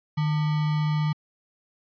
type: tone with sample-and-hold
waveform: sine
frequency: 152.5 Hz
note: D#3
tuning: 34 cents flat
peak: -21 dBFS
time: 0.17-1.13 s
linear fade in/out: 10 ms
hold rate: 1050 Hz
effects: resampled to 11025 Hz